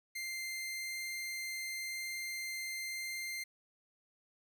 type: tone with vibrato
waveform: sawtooth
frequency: 2093 Hz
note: C7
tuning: in tune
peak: -35 dBFS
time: 0.15-3.44 s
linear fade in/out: 10 ms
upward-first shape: triangle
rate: 20 Hz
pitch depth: 11 cents each way
effects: none